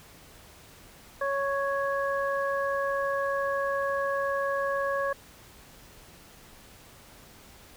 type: harmonic tone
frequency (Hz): 554.4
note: C#5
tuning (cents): 0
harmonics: 1 / 2 / 3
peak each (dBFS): -28 / -31 / -33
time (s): 1.21-5.13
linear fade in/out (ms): 5
effects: pink hiss -52 dBFS RMS until 7.76 s